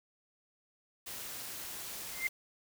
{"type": "noise", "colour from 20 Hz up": "white", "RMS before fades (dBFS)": -43, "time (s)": [1.06, 2.29], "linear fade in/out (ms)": 10}
{"type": "tone with exponential growth", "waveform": "sine", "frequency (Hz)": 2093, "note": "C7", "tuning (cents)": 0, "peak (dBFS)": -26, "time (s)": [2.1, 2.27], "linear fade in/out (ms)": 2, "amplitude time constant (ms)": 36}
{"effects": []}